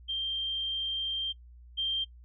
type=tone pair in turn; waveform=sine; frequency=3168 / 3168 Hz; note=G7 / G7; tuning=+18 / +18 cents; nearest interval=unison; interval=0 cents; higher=neither; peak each=-29 / -27 dBFS; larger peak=second; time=0.08-1.33 / 1.77-2.05 s; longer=first; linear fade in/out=20 ms; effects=noise-tail reverb RT60 0.1 s tail -23 dB re dry + added 60 Hz sine -49 dBFS peak until 2.24 s